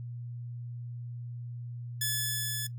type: tone with level ramp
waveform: 5% pulse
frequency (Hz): 1722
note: A6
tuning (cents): -38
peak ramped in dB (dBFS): -17 to -22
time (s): 2.01-2.67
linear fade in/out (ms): 5
effects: noise-tail reverb RT60 0.1 s tail -18 dB re dry + added 120 Hz sine -37 dBFS peak until 2.78 s